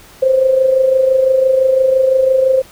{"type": "tone with amplitude modulation", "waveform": "sine", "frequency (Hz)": 525, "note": "C5", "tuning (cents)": 6, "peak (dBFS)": -6, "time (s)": [0.22, 2.62], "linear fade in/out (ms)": 10, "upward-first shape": "sine", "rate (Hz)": 25.9, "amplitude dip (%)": 55, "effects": ["pink hiss -41 dBFS RMS until 2.71 s"]}